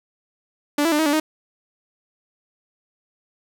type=tone with pitch steps; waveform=sawtooth; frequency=291.6 / 331.7 / 298.3 / 317.5 / 289 / 311.3 Hz; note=D4 / E4 / D4 / D#4 / D4 / D#4; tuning=-12 / +11 / +27 / +35 / -28 / +1 cents; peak=-13 dBFS; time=0.78-1.2 s; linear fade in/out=5 ms; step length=70 ms; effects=none